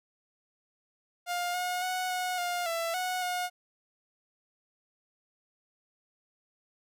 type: tone with pitch steps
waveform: sawtooth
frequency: 706 / 721 / 737 / 730 / 707 / 667 / 734 / 720 Hz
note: F5 / F#5 / F#5 / F#5 / F5 / E5 / F#5 / F#5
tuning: +19 / -45 / -7 / -24 / +21 / +20 / -14 / -47 cents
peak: -26 dBFS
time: 1.26-3.5 s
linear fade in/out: 50 ms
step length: 280 ms
effects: none